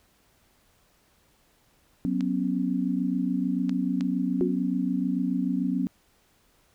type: chord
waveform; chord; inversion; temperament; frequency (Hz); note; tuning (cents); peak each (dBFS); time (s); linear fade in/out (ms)
sine; F# suspended fourth; none; equal with one note detuned; 185 / 246.9 / 273.8; F#3 / B3 / C#4; 0 / 0 / -21; -28; 2.05-5.87; 0
type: clicks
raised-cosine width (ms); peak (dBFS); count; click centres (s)
0.2; -23 / -22 / -21; 3; 2.208 / 3.694 / 4.009
type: tone with exponential decay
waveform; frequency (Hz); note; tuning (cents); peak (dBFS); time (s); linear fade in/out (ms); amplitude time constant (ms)
sine; 360; F#4; -47; -19; 4.41-4.65; 0; 52
effects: pink hiss -64 dBFS RMS until 6.74 s